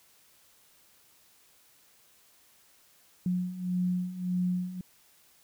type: beating tone pair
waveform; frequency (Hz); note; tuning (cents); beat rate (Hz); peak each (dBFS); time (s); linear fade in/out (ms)
sine; 179.4 / 181.1; F3 / F#3; +47 / -37; 1.7; -33 / -29; 3.26-4.81; 2
effects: white hiss -62 dBFS RMS until 5.43 s